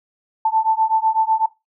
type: beating tone pair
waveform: sine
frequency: 880 / 888 Hz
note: A5 / A5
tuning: 0 / +16 cents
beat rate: 8 Hz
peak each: -18 dBFS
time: 0.45-1.46 s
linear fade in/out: 5 ms
effects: noise-tail reverb RT60 0.2 s tail -18 dB re dry